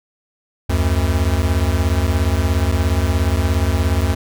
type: beating tone pair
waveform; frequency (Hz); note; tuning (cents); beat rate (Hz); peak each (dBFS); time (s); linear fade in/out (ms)
square; 73.42 / 90.42; D2 / F#2; 0 / -39; 17; -18; 0.69-4.15; 10
effects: none